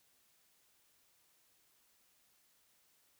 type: silence
effects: white hiss -72 dBFS RMS until 3.19 s